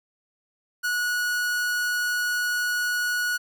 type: tone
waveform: 45% pulse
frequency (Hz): 1462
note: F#6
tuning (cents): -21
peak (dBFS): -23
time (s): 0.83-3.38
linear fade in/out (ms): 20
effects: none